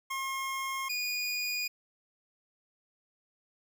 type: tone pair in turn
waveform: 25% pulse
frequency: 1074 / 2455 Hz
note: C6 / D#7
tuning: +45 / -24 cents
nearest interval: octave + major second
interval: 1431 cents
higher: second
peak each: -29 / -27 dBFS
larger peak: second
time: 0.1-0.89 / 0.89-1.68 s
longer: neither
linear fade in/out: 10 ms
effects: none